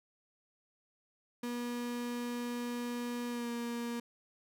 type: tone with pitch glide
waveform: 35% pulse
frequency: 241.2 to 236.4 Hz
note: B3 to A#3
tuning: -41 to +24 cents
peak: -34 dBFS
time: 1.43-4 s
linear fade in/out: 5 ms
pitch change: -35 cents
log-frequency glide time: 3.29-3.49 s
effects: none